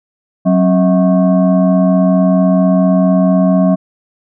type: tone with frequency modulation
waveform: sine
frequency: 185.3 Hz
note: F#3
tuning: 3 cents sharp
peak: -7 dBFS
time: 0.45-3.76 s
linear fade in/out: 20 ms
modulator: 455 Hz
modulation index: 0.94
effects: none